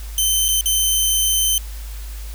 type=tone with dropouts; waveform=10% pulse; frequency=3082 Hz; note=G7; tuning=30 cents flat; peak=-7 dBFS; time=0.18-1.58 s; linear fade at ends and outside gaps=1 ms; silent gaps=0.483-0.487 / 0.61-0.658 s; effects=added 52 Hz sine -28 dBFS peak until 2.34 s + white hiss -41 dBFS RMS until 2.34 s